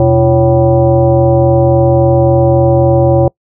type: tone with frequency modulation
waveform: sine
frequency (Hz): 341.3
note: F4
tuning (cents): -40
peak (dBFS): -5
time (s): 0-3.28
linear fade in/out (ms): 2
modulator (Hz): 213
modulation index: 1.6
effects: noise-tail reverb RT60 0.1 s tail -26 dB re dry